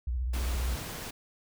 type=tone with vibrato; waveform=sine; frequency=61.74 Hz; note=B1; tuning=in tune; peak=-28 dBFS; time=0.07-0.76 s; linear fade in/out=5 ms; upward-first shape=sine; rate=15 Hz; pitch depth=150 cents each way
type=noise; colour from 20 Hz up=pink; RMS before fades=-39 dBFS; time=0.33-1.11 s; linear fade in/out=10 ms
effects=none